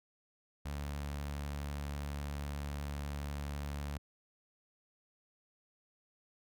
sawtooth tone with notch filter, 71.9 Hz, D2, 36 cents flat, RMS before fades -40 dBFS, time 0.65-3.98 s, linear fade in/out 10 ms, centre 370 Hz, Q 1.8, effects none

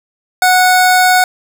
25% pulse tone, 736 Hz, F#5, 9 cents flat, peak -3 dBFS, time 0.42-1.24 s, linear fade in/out 2 ms, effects none

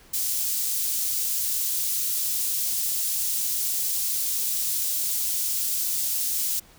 white high-pass noise, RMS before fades -26 dBFS, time 0.13-6.6 s, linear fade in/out 10 ms, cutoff 5400 Hz, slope 12 dB/octave, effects pink hiss -53 dBFS RMS until 6.78 s

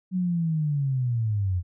sine linear sweep, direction down, 187.3 to 85.9 Hz, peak -22 dBFS, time 0.11-1.63 s, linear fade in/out 50 ms, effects none

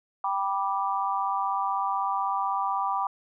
sine chord, G major, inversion none, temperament just, 784 / 980 / 1176 Hz, G5 / B5 / D6, 0 / -14 / +2 cents, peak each -29 dBFS, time 0.24-3.07 s, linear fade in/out 2 ms, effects none

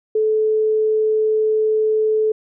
sine tone, 433.8 Hz, A4, 25 cents flat, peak -14 dBFS, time 0.15-2.32 s, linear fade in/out 5 ms, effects none

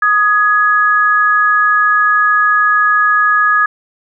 sine tone pair together, 1244.5 / 1678.1 Hz, D#6 / G#6, 0 / +18 cents, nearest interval perfect fourth, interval 518 cents, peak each -11 dBFS, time 0.02-3.66 s, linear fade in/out 5 ms, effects none

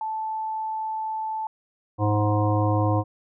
sine tone, 876 Hz, A5, 8 cents flat, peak -26 dBFS, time 0.01-1.47 s, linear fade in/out 2 ms
harmonic tone, 104.9 Hz, G#2, 18 cents sharp, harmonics 1 / 3 / 5 / 7 / 9 / 10, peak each -21 / -26 / -28 / -29 / -31 / -31 dBFS, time 1.98-3.04 s, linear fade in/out 50 ms
effects none

